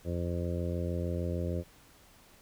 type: harmonic tone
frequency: 86.6 Hz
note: F2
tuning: 14 cents flat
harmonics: 1 / 2 / 3 / 4 / 5 / 6 / 7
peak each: -33 / -37 / -42 / -40 / -43 / -40 / -44 dBFS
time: 0.04-1.64 s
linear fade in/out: 50 ms
effects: pink hiss -59 dBFS RMS until 2.41 s